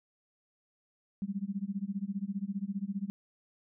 sine tone with tremolo, 198 Hz, G3, 18 cents sharp, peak -29 dBFS, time 1.22-3.1 s, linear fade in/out 0 ms, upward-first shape sine, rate 15 Hz, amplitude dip 95%, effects none

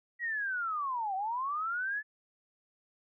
sine linear two-way sweep, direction down then up, 1935 to 742 to 1744 Hz, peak -31 dBFS, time 0.19-2.03 s, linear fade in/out 50 ms, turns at 1.15 s, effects none

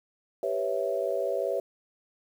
sine chord, C# half-diminished seventh, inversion second, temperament equal, 392 / 493.9 / 554.4 / 659.3 Hz, G4 / B4 / C#5 / E5, 0 / 0 / 0 / 0 cents, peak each -33 / -32 / -30 / -32 dBFS, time 0.43-1.6 s, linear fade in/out 2 ms, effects 9-bit

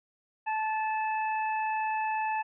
harmonic tone, 871 Hz, A5, 18 cents flat, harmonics 1 / 2 / 3, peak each -28 / -38 / -38 dBFS, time 0.46-2.43 s, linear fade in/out 20 ms, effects none

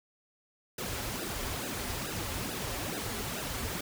pink noise with flanger, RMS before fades -36 dBFS, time 0.78-3.81 s, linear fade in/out 5 ms, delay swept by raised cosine 0.89 to 6.49 ms, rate 2.3 Hz, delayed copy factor -1, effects none

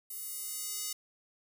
square tone with high-pass filter sweep, 415.3 Hz, G#4, in tune, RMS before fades -39 dBFS, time 0.1-0.93 s, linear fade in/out 5 ms, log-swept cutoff 12000 to 5900 Hz, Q 0.99, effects none

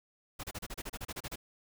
pink noise bursts, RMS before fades -40 dBFS, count 13, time 0.39-1.359 s, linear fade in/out 10 ms, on 45 ms, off 32 ms, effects none

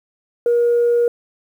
sine tone, 475.6 Hz, A#4, 35 cents sharp, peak -11 dBFS, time 0.46-1.08 s, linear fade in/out 2 ms, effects tanh soft clip ceiling -9 dBFS + 8-bit

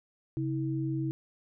sine tone pair together, 135.4 / 322 Hz, C#3 / E4, -40 / -41 cents, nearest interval octave + minor third, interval 1499 cents, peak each -31 / -32 dBFS, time 0.37-1.11 s, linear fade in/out 0 ms, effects none

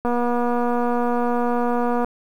click train, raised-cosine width 1 ms, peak -10 dBFS, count 482, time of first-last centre 0.05-2.046 s, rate 241 Hz, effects 8-bit

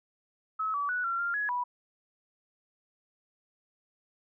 sine tone with pitch steps, 1290 / 1146 / 1475 / 1367 / 1394 / 1680 / 981 Hz, E6 / D6 / F#6 / F6 / F6 / G#6 / B5, -38 / -43 / -6 / -37 / -4 / +19 / -12 cents, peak -28 dBFS, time 0.59-1.64 s, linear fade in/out 10 ms, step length 150 ms, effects none

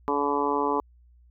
harmonic tone, 143.5 Hz, D3, 40 cents flat, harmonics 2 / 3 / 4 / 5 / 6 / 7 / 8, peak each -30 / -28 / -36 / -38 / -29 / -28 / -32 dBFS, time 0.08-0.8 s, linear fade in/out 0 ms, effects added 60 Hz sine -53 dBFS peak until 1.3 s

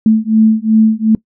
sine beating tone pair, 218.2 / 220.9 Hz, A3 / A3, -14 / +7 cents, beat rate 2.7 Hz, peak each -10 dBFS, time 0.06-1.15 s, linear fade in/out 2 ms, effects noise-tail reverb RT60 0.1 s tail -21 dB re dry

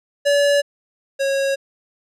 square tone pair in turn, 572 / 548 Hz, D5 / C#5, -46 / -20 cents, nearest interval minor second, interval 74 cents, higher first, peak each -14 / -18 dBFS, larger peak first, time 0.25-0.62 / 1.19-1.56 s, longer neither, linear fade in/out 20 ms, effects low-pass 9000 Hz 12 dB/octave

